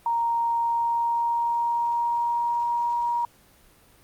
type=tone with pitch glide; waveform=sine; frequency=932.3 to 949.1 Hz; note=A#5 to A#5; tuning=0 to +31 cents; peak=-21 dBFS; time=0.06-3.25 s; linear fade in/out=2 ms; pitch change=+31 cents; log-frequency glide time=0.57-2.94 s; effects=pink hiss -56 dBFS RMS until 4.03 s + Opus 32 kbps